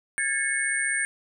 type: tone cluster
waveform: sine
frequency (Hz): 1631 / 1766 / 2192 / 8870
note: G#6 / A6 / C#7 / C#9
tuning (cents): -32 / +6 / -20 / 0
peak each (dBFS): -29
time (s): 0.18-1.05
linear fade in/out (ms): 0
effects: none